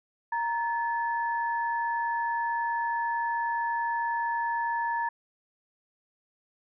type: tone pair together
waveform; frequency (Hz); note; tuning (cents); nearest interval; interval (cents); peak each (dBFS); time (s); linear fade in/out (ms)
sine; 932.3 / 1733.7; A#5 / A6; 0 / -26; major seventh; 1074; -27 / -33; 0.32-5.09; 5
effects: none

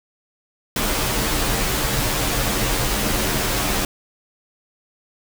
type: noise with comb filter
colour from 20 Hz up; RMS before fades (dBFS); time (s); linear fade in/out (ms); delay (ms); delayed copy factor
pink; -21; 0.76-3.85; 2; 12; -0.85
effects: none

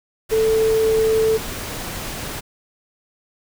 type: tone in noise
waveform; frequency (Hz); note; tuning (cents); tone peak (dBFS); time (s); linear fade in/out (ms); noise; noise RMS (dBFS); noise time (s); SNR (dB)
sine; 441.9; A4; +7; -14; 0.31-1.38; 20; pink; -29; 0.29-2.41; +12
effects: none

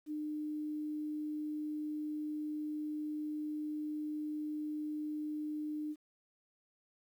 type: tone with quantisation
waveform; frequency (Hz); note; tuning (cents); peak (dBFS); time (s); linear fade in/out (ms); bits
sine; 302.6; D#4; -48; -36; 0.06-5.96; 50; 11
effects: none

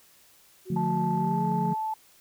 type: tone with pitch glide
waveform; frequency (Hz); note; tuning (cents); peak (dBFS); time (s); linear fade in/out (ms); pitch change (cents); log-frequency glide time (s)
sine; 370 to 420.1; F#4 to G#4; 0 to +20; -35; 0.65-1.76; 50; +220; 1.15-1.45
type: chord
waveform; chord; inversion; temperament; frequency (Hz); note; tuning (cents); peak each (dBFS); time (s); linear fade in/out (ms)
sine; D minor; none; just; 146.83 / 176.2 / 220.2; D3 / F3 / A3; 0 / +16 / +2; -31 / -27 / -31; 0.7-1.74; 5
type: tone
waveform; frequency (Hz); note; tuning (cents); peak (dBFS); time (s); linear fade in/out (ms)
sine; 874; A5; -12; -27; 0.76-1.94; 5
effects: tanh soft clip ceiling -14 dBFS + white hiss -58 dBFS RMS until 2.2 s

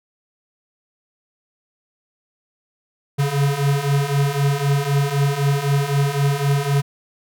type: beating tone pair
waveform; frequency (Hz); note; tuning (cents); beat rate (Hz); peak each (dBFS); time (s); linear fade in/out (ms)
square; 138.59 / 142.49; C#3 / C#3; 0 / +48; 3.9; -22 / -19; 3.18-6.82; 20
effects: none

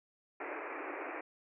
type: band-pass noise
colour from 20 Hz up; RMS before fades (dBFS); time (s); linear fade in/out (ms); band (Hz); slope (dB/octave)
pink; -42; 0.4-1.21; 5; 290 to 2500; 96
effects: none

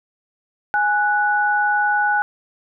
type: tone pair together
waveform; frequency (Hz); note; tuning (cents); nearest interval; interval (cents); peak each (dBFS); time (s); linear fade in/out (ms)
sine; 830 / 1478.9; G#5 / F#6; -1 / -1; minor seventh; 1000; -18; 0.74-2.22; 0
effects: none

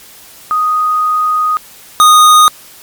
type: tone pair in turn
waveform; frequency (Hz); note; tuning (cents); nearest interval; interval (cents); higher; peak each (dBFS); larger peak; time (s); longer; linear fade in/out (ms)
sine / square; 1244.5 / 1236.6; D#6 / D#6; 0 / -11; unison; 11; first; -9 / -3; second; 0.51-1.57 / 2-2.48; first; 0
effects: white hiss -37 dBFS RMS until 2.82 s + MP3 96 kbps

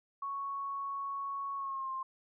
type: tone with pitch glide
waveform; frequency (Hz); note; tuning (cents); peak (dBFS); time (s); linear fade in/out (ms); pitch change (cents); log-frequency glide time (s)
sine; 1108.7 to 1056.8; C#6 to C6; 0 to +17; -35; 0.22-2.03; 5; -83; 1.56-1.91
effects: none

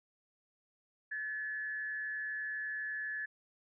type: tone with frequency modulation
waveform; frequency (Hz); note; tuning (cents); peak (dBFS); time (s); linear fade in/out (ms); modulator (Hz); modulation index
sine; 1720; A6; -40; -36; 1.11-3.26; 10; 148; 0.44
effects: none

